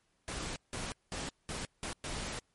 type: noise bursts at uneven times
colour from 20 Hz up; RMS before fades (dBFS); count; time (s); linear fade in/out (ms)
pink; -39; 6; 0.28-0.56 / 0.73-0.92 / 1.12-1.29 / 1.49-1.65 / 1.83-1.93 / 2.04-2.39; 0
effects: pink hiss -75 dBFS RMS until 2.54 s + MP3 48 kbps